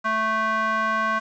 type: tone with band-pass filter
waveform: square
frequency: 220 Hz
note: A3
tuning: in tune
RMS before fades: -23 dBFS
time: 0.04-1.2 s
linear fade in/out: 20 ms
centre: 1300 Hz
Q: 7.2
effects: resampled to 16000 Hz + 8-bit